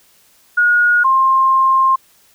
sine tone pair in turn, 1443 / 1059.5 Hz, F#6 / C6, -44 / +21 cents, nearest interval perfect fourth, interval 535 cents, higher first, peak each -9 dBFS, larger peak neither, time 0.57-1.04 / 1.04-1.96 s, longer second, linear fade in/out 10 ms, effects white hiss -52 dBFS RMS until 2.34 s

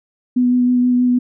sine tone with vibrato, 247.7 Hz, B3, 5 cents sharp, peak -11 dBFS, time 0.36-1.19 s, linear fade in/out 10 ms, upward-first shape sine, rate 6.3 Hz, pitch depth 13 cents each way, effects none

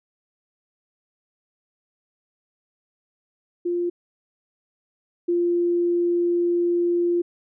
sine tone pair in turn, 349.2 / 347.3 Hz, F4 / F4, 0 / -10 cents, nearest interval unison, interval 10 cents, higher first, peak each -21 / -18 dBFS, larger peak second, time 3.65-3.9 / 5.28-7.22 s, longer second, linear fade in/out 10 ms, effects none

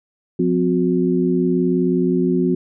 sine tone cluster, 177.6 / 256.7 / 362.5 Hz, F3 / C4 / F#4, +29 / -33 / -35 cents, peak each -19 dBFS, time 0.39-2.55 s, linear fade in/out 5 ms, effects none

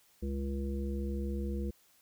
harmonic tone, 68.7 Hz, C#2, 15 cents flat, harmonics 1 / 3 / 5 / 7, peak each -34 / -38 / -42 / -45 dBFS, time 0.22-1.71 s, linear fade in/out 10 ms, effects white hiss -66 dBFS RMS until 2.01 s

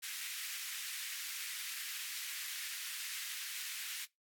pink high-pass noise, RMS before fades -43 dBFS, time 0.02-4.06 s, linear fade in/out 20 ms, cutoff 1800 Hz, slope 24 dB/octave, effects noise-tail reverb RT60 0.2 s tail -24 dB re dry + AAC 64 kbps

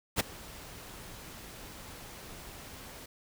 pink noise with ADSR envelope, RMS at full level -25 dBFS, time 0.16-3.06 s, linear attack 40 ms, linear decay 12 ms, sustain -22 dB, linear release 6 ms, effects none

